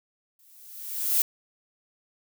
violet noise with exponential growth, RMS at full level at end -20 dBFS, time 0.39-1.22 s, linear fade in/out 2 ms, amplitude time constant 180 ms, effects none

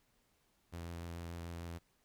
sawtooth tone with vibrato, 85 Hz, F2, 46 cents flat, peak -39 dBFS, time 0.72-1.79 s, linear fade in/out 20 ms, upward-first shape square, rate 6.8 Hz, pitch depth 11 cents each way, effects pink hiss -75 dBFS RMS until 2.04 s

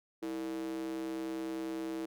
square tone with high-pass filter, 65.2 Hz, C2, 5 cents flat, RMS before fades -38 dBFS, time 0.22-2.06 s, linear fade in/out 10 ms, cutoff 350 Hz, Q 6.9, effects none

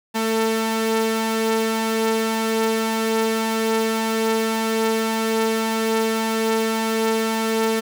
sawtooth tone pair together, 222.4 / 446.6 Hz, A3 / A4, +19 / +26 cents, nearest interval octave, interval 1207 cents, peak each -18 dBFS, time 0.14-7.81 s, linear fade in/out 20 ms, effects none

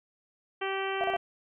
harmonic tone, 387.6 Hz, G4, 20 cents flat, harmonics 1 / 2 / 3 / 4 / 5 / 6 / 7 / 8, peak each -33 / -36 / -38 / -39 / -40 / -41 / -41 / -42 dBFS, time 0.61-1.17 s, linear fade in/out 10 ms
sine tone bursts, 698.5 Hz, F5, in tune, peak -26 dBFS, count 3, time 1.01-1.164 s, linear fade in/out 0 ms, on 28 ms, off 35 ms
effects none

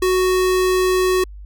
square tone, 370 Hz, F#4, in tune, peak -15 dBFS, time 0.02-1.24 s, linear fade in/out 5 ms, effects added 50 Hz sine -33 dBFS peak until 1.45 s

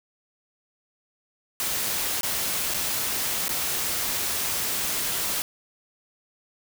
white noise with dropouts, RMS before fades -27 dBFS, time 1.6-5.42 s, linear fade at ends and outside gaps 0 ms, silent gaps 2.21-2.232 / 2.738-2.744 / 3.481-3.492 s, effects none

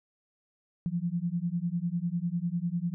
sine beating tone pair, 167.9 / 177.9 Hz, E3 / F3, +32 / +32 cents, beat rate 10 Hz, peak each -31 dBFS, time 0.86-2.94 s, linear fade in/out 0 ms, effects none

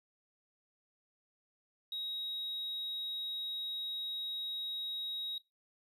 triangle tone, 3800 Hz, A#7, 33 cents sharp, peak -35 dBFS, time 1.92-5.38 s, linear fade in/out 2 ms, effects noise-tail reverb RT60 0.2 s tail -19 dB re dry + tanh soft clip ceiling -31 dBFS

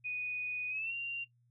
sine tone with pitch glide, 2481 to 2769 Hz, D#7 to F7, -6 to -15 cents, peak -35 dBFS, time 0.04-1.25 s, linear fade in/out 20 ms, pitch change +191 cents, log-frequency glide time 0.69-0.94 s, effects noise-tail reverb RT60 0.1 s tail -17 dB re dry + added 120 Hz sine -67 dBFS peak until 1.5 s

